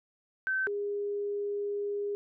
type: tone pair in turn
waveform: sine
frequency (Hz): 1540 / 407.9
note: G6 / G#4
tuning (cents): -31 / -31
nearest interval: octave + major seventh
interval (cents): 2300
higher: first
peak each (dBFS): -27 / -30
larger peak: first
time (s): 0.47-0.67 / 0.67-2.15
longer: second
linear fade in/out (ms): 0
effects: none